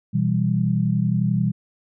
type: chord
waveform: sine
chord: E minor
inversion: second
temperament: equal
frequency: 123.47 / 164.81 / 196 Hz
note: B2 / E3 / G3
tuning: 0 / 0 / 0 cents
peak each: -22 dBFS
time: 0.13-1.52 s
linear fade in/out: 20 ms
effects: none